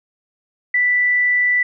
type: tone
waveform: sine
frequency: 1975.5 Hz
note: B6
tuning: in tune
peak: -13 dBFS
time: 0.74-1.63 s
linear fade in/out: 5 ms
effects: none